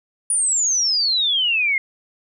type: exponential sweep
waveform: sine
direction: down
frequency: 9720 to 2093 Hz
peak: -16 dBFS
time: 0.3-1.78 s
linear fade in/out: 2 ms
effects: none